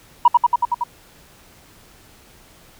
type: tone with echo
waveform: sine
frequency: 960 Hz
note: B5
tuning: 49 cents flat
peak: -5 dBFS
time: 0.25-0.28 s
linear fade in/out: 5 ms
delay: 93 ms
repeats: 6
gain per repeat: -2 dB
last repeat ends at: 0.838 s
effects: tanh soft clip ceiling -2 dBFS + pink hiss -49 dBFS RMS until 2.79 s